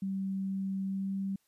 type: tone with pitch glide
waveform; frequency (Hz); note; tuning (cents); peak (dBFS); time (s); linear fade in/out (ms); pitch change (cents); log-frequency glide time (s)
sine; 193 to 194.57; G3 to G3; -27 to -13; -31; 0.02-1.36; 5; +14; 0.85-1.15
effects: white hiss -74 dBFS RMS until 1.47 s + resampled to 32000 Hz